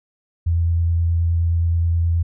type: tone with vibrato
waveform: sine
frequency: 84.2 Hz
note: E2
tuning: 37 cents sharp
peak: -15 dBFS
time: 0.46-2.23 s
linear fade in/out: 10 ms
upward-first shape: triangle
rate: 9.5 Hz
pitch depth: 15 cents each way
effects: none